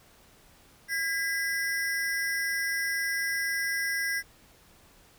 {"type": "ring-modulated tone", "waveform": "square", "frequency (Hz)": 1811, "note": "A6", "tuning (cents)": 49, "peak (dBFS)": -25, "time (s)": [0.88, 4.23], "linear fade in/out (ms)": 50, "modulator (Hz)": 181, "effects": ["pink hiss -58 dBFS RMS until 5.18 s"]}